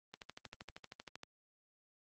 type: click train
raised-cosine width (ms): 0.2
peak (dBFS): -29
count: 15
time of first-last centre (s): 0.14-1.234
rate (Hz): 12.8
effects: high-pass 100 Hz 12 dB/octave + Opus 24 kbps